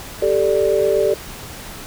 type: chord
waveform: sine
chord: G suspended second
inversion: none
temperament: equal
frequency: 392 / 440 / 587.3 Hz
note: G4 / A4 / D5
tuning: 0 / 0 / 0 cents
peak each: -18 dBFS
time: 0.22-1.14 s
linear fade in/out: 5 ms
effects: pink hiss -34 dBFS RMS until 1.86 s